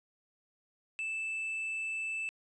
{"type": "tone", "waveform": "triangle", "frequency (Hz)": 2637, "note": "E7", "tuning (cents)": 0, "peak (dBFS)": -32, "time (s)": [0.99, 2.29], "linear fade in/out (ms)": 0, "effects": ["resampled to 22050 Hz"]}